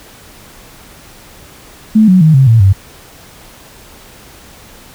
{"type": "tone with pitch steps", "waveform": "sine", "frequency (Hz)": [217.3, 184.85, 157.25, 133.76, 113.79, 96.8], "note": ["A3", "F#3", "D#3", "C3", "A#2", "G2"], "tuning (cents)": [-21, -1, 19, 39, -41, -21], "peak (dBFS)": -3, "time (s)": [1.95, 2.73], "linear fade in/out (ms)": 10, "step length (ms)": 130, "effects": ["pink hiss -38 dBFS RMS until 4.94 s"]}